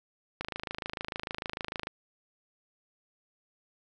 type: click train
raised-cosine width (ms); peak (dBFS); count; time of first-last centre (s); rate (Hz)
0.3; -18; 40; 0.41-1.871; 26.7
effects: none